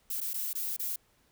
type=noise with dropouts; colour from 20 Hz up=violet; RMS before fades=-34 dBFS; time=0.1-0.96 s; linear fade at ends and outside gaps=5 ms; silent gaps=0.205-0.212 / 0.334-0.34 / 0.532-0.551 / 0.765-0.794 s; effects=pink hiss -68 dBFS RMS until 1.31 s